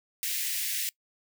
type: high-pass noise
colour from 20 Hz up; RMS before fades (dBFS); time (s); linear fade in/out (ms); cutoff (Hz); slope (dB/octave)
white; -31; 0.23-0.89; 0; 1800; 48
effects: noise-tail reverb RT60 0.1 s tail -23 dB re dry

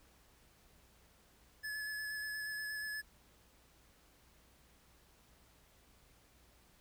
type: tone with vibrato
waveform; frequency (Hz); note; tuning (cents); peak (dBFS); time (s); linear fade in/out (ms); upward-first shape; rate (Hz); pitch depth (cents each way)
square; 1714; A6; -46; -40; 1.63-3.02; 20; square; 8.4; 12
effects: added 60 Hz sine -70 dBFS peak until 6.8 s + pink hiss -67 dBFS RMS until 6.8 s

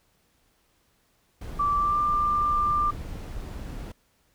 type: noise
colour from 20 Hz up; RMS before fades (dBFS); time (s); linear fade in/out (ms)
brown; -35; 1.41-3.92; 5
type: tone with pitch glide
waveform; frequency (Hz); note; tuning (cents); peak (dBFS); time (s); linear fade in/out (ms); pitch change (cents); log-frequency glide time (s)
sine; 1164 to 1189.1; D6 to D6; -16 to +21; -21; 1.59-2.91; 10; +37; 1.76-1.99
effects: pink hiss -67 dBFS RMS until 4.34 s

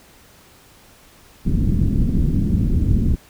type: low-pass noise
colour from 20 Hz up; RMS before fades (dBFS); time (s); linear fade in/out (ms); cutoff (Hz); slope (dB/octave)
pink; -17; 1.45-3.16; 20; 260; 24
effects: pink hiss -49 dBFS RMS until 3.29 s

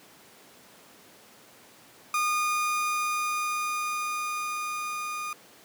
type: tone with level ramp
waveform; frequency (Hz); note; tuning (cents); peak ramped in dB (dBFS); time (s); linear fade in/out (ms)
30% pulse; 1222; D#6; -32; -21 to -29; 2.14-5.33; 2
effects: pink hiss -53 dBFS RMS until 5.64 s + high-pass 200 Hz 12 dB/octave

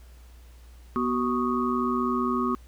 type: tone cluster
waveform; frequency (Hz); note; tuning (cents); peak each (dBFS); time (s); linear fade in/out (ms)
sine; 244.5 / 375.7 / 1108 / 1243; B3 / F#4 / C#6 / D#6; -17 / +26 / -1 / -2; -26 / -30 / -29 / -31; 0.96-2.55; 0
effects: added 60 Hz sine -46 dBFS peak until 2.67 s + pink hiss -59 dBFS RMS until 2.67 s

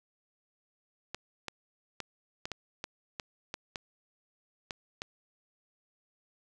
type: clicks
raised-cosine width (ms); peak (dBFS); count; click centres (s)
0.2; -19; 11; 1.146 / 1.483 / 2.003 / 2.455 / 2.517 / 2.841 / 3.198 / 3.541 / 3.758 / 4.708 / 5.019
effects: none

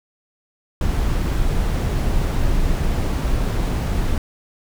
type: noise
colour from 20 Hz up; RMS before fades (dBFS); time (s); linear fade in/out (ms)
brown; -19; 0.81-4.18; 2
effects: none

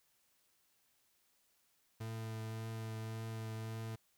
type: tone with vibrato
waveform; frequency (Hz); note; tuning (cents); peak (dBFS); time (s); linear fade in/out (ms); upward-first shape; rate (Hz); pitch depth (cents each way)
40% pulse; 111.4; A2; +22; -40; 2-3.96; 10; triangle; 1.8; 15
effects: white hiss -75 dBFS RMS until 4.17 s

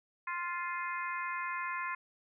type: harmonic tone with a mistuned harmonic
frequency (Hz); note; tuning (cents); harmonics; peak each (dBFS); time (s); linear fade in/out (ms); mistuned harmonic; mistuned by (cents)
349.2; F4; 0; 3 / 4 / 5 / 6 / 7; -37 / -43 / -41 / -42 / -46; 0.27-1.95; 5; 7; +32
effects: none

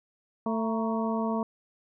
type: harmonic tone with a mistuned harmonic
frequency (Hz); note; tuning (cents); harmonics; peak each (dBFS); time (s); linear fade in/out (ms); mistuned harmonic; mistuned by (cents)
223.1; A3; +24; 1 / 2 / 3 / 4 / 5; -28 / -34 / -34 / -35 / -37; 0.46-1.43; 2; 4; +80
effects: none

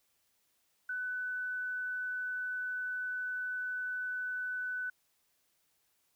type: tone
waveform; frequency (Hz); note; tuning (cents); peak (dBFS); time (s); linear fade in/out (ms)
sine; 1498; F#6; +21; -34; 0.89-4.9; 5
effects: white hiss -75 dBFS RMS until 6.15 s

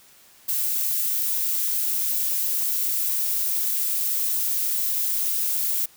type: noise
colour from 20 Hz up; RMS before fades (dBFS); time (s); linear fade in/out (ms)
violet; -24; 0.48-5.86; 10
effects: white hiss -53 dBFS RMS until 5.96 s

